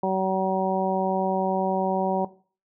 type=harmonic tone; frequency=189.6 Hz; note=F#3; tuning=43 cents sharp; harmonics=1 / 2 / 3 / 4 / 5; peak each=-28 / -28 / -28 / -28 / -28 dBFS; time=0.03-2.25 s; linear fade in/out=5 ms; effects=noise-tail reverb RT60 0.4 s tail -17 dB re dry